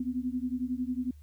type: beating tone pair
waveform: sine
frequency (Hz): 246.9 / 257.9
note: B3 / C4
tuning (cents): 0 / -25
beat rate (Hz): 11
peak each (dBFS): -32 / -33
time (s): 0-1.11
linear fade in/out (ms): 5
effects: added 74 Hz sine -48 dBFS peak until 1.22 s + white hiss -70 dBFS RMS until 1.22 s